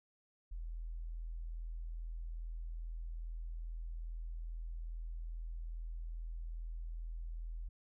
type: tone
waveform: sine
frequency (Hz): 41.2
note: E1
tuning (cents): 0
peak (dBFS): -40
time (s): 0.51-7.69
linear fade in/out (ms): 10
effects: none